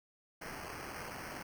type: noise with sample-and-hold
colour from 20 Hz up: white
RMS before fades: -45 dBFS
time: 0.41-1.43 s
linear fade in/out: 10 ms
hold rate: 3675 Hz
effects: none